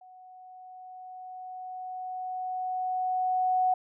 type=tone with level ramp; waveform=sine; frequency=740 Hz; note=F#5; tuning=in tune; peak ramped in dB=-49 to -21 dBFS; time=0.01-3.74 s; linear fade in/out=5 ms; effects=none